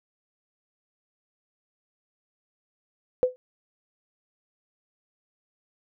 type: tone with exponential decay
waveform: sine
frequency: 505 Hz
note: B4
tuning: 39 cents sharp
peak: -13 dBFS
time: 3.23-3.36 s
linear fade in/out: 0 ms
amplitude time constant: 27 ms
effects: none